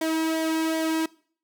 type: tone with flanger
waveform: sawtooth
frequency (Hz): 320.9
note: E4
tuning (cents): -46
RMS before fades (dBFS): -25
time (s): 0.01-1.06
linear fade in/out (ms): 5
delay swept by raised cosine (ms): 0.73 to 1.73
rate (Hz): 2.6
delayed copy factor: -0.6
effects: noise-tail reverb RT60 0.5 s tail -22 dB re dry